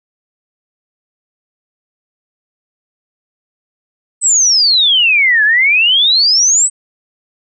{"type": "exponential two-way sweep", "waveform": "sine", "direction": "down then up", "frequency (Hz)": [8200, 1662, 8200], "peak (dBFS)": -7, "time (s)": [4.21, 6.7], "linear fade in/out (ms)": 50, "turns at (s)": 5.44, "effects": []}